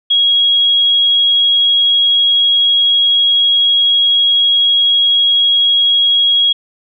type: tone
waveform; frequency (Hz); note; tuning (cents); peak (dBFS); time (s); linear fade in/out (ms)
sine; 3304; G#7; -10; -8; 0.1-6.53; 10
effects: none